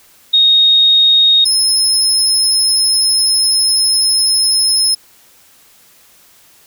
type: tone pair in turn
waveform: sine / 30% pulse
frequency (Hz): 3729 / 5172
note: A#7 / E8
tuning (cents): 0 / -34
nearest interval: tritone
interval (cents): 566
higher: second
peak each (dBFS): -6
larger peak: neither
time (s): 0.33-1.45 / 1.45-4.95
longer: second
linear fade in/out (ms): 10
effects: white hiss -47 dBFS RMS until 6.66 s